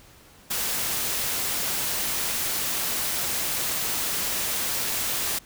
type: noise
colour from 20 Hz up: white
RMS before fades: -27 dBFS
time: 0.5-5.39 s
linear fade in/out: 10 ms
effects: pink hiss -52 dBFS RMS until 5.45 s